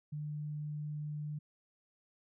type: tone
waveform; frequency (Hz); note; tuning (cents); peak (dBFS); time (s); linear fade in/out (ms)
sine; 149.6; D3; +32; -37; 0.12-1.39; 10
effects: none